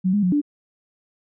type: tone with pitch steps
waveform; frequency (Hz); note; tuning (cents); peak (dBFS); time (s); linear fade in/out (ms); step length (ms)
sine; 185.9 / 206.1 / 181.3 / 292.3; F#3 / G#3 / F#3 / D4; +8 / -13 / -35 / -8; -16; 0.04-0.416; 20; 94
effects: none